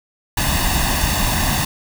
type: noise with comb filter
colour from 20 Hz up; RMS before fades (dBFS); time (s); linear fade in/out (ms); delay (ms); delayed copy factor
pink; -18; 0.37-1.65; 5; 1.1; +0.7
effects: none